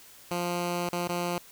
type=tone with dropouts; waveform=10% pulse; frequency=175.1 Hz; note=F3; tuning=5 cents sharp; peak=-20 dBFS; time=0.31-1.38 s; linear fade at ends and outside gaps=2 ms; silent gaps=0.889-0.929 / 1.076-1.092 s; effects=white hiss -52 dBFS RMS until 1.51 s